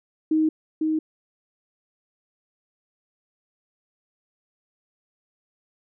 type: tone with echo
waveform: sine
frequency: 313.5 Hz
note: D#4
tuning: 13 cents sharp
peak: -17 dBFS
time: 0.31-0.49 s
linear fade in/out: 5 ms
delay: 500 ms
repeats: 1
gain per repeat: -3 dB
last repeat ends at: 0.99 s
effects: none